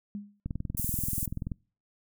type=tone with exponential decay; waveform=sine; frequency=204.3 Hz; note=G#3; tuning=28 cents flat; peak=-31 dBFS; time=0.15-0.4 s; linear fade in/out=0 ms; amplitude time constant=53 ms
type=click train; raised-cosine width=5 ms; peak=-21 dBFS; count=23; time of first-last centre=0.46-1.518 s; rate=20.8 Hz
type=high-pass noise; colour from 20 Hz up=white; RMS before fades=-33 dBFS; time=0.77-1.26 s; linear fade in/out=5 ms; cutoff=8300 Hz; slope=24 dB/octave
effects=noise-tail reverb RT60 0.4 s tail -26 dB re dry